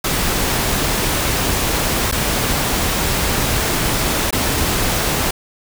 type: noise with dropouts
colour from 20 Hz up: pink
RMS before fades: -18 dBFS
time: 0.04-5.31 s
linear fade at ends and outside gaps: 5 ms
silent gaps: 2.115-2.123 / 4.308-4.326 s
effects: none